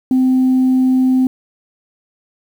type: tone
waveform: sine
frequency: 258.1 Hz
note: C4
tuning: 23 cents flat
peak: -8 dBFS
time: 0.11-1.27 s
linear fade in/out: 2 ms
effects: tanh soft clip ceiling -7 dBFS + 7-bit